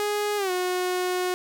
sawtooth tone with pitch glide, 415.3 to 363.6 Hz, G#4 to F#4, 0 to -30 cents, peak -20 dBFS, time 0-1.34 s, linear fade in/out 0 ms, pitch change -230 cents, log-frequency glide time 0.37-0.51 s, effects none

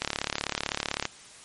click train, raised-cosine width 0.2 ms, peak -9 dBFS, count 38, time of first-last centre 0.02-1.054 s, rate 35.8 Hz, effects white hiss -49 dBFS RMS until 1.44 s + MP3 48 kbps

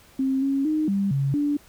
sine tone with pitch steps, 266.2 / 273.9 / 308.8 / 197.9 / 138 / 290.8 Hz, C4 / C#4 / D#4 / G3 / C#3 / D4, +30 / -21 / -13 / +17 / -7 / -17 cents, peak -20 dBFS, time 0.19-1.57 s, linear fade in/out 5 ms, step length 230 ms, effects pink hiss -53 dBFS RMS until 1.68 s

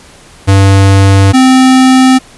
square tone pair in turn, 97.7 / 259.6 Hz, G2 / C4, -5 / -13 cents, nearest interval octave + perfect fourth, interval 1692 cents, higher second, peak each -3 dBFS, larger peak neither, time 0.47-1.33 / 1.33-2.19 s, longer neither, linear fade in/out 20 ms, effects pink hiss -37 dBFS RMS until 2.37 s + resampled to 24000 Hz

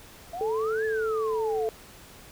sine exponential two-way sweep, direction up then down, 665 to 1750 to 665 Hz, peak -32 dBFS, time 0.33-1.69 s, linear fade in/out 5 ms, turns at 0.85 s
sine tone, 440 Hz, A4, in tune, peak -25 dBFS, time 0.41-1.69 s, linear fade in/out 0 ms
effects pink hiss -49 dBFS RMS until 2.31 s

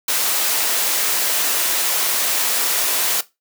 white high-pass noise, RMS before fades -19 dBFS, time 0.08-3.21 s, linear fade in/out 5 ms, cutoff 380 Hz, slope 12 dB/octave, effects noise-tail reverb RT60 0.2 s tail -17 dB re dry

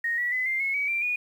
sine tone with pitch steps, 1864.7 / 1939.4 / 2017 / 2098 / 2182 / 2269 / 2360 / 2455 Hz, A#6 / B6 / B6 / C7 / C#7 / C#7 / D7 / D#7, 0 / -32 / +36 / +4 / -28 / +40 / +8 / -24 cents, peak -24 dBFS, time 0.04-1.16 s, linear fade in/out 5 ms, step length 140 ms, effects 9-bit

